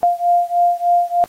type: beating tone pair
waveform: sine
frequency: 698 / 701.3 Hz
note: F5 / F5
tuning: -1 / +7 cents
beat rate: 3.3 Hz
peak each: -15 / -16 dBFS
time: 0.03-1.24 s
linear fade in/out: 0 ms
effects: white hiss -50 dBFS RMS until 1.28 s + AAC 48 kbps